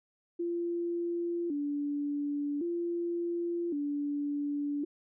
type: tone with vibrato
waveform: sine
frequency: 315.2 Hz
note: D#4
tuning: 23 cents sharp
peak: -30 dBFS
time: 0.39-4.85 s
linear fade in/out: 10 ms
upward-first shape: square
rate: 0.45 Hz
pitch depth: 150 cents each way
effects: none